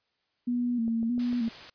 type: tone with vibrato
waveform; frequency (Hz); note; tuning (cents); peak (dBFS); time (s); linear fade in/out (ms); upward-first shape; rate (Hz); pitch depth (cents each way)
sine; 235.7; A#3; +19; -25; 0.47-1.49; 10; square; 1.6; 55
type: click train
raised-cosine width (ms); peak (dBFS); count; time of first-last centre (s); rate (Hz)
2; -31; 5; 0.88-1.48; 6.67
type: noise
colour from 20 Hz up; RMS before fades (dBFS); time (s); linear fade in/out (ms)
white; -44; 1.19-1.7; 5
effects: white hiss -75 dBFS RMS until 1.74 s + resampled to 11025 Hz